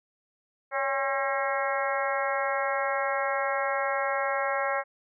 harmonic tone with a mistuned harmonic, 270 Hz, C#4, 45 cents flat, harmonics 2 / 3 / 4 / 5 / 6 / 7 / 8, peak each -30 / -32 / -33 / -34 / -35 / -35 / -36 dBFS, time 0.71-4.84 s, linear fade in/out 50 ms, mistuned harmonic 2, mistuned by +56 cents, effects none

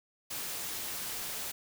white noise, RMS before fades -38 dBFS, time 0.3-1.52 s, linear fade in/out 10 ms, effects none

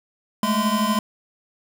square tone cluster, 208.1 / 220.7 / 1024 Hz, G#3 / A3 / C6, +4 / +5 / -38 cents, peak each -24 dBFS, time 0.43-0.99 s, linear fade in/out 2 ms, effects none

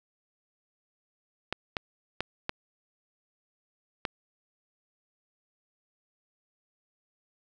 clicks, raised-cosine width 0.3 ms, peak -13 dBFS, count 5, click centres 1.526 / 1.768 / 2.206 / 2.494 / 4.052 s, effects none

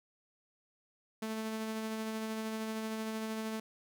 sawtooth tone with tremolo, 220 Hz, A3, in tune, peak -31 dBFS, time 1.22-3.6 s, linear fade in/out 5 ms, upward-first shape sine, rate 13 Hz, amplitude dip 25%, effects none

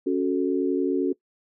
sine chord, F# minor, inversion second, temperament equal, 277.2 / 370 / 440 Hz, C#4 / F#4 / A4, 0 / 0 / 0 cents, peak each -24 / -24 / -28 dBFS, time 0.06-1.13 s, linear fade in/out 10 ms, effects noise-tail reverb RT60 0.1 s tail -20 dB re dry

